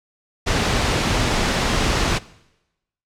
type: noise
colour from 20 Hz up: pink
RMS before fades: -19 dBFS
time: 0.46-2.19 s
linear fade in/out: 20 ms
effects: noise-tail reverb RT60 0.9 s tail -20 dB re dry + low-pass 6000 Hz 12 dB/octave